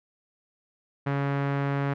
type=tone with low-pass filter; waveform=sawtooth; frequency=140.1 Hz; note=C#3; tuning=19 cents sharp; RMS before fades=-27 dBFS; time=1.06-1.94 s; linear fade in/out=10 ms; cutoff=1800 Hz; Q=1.3; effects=none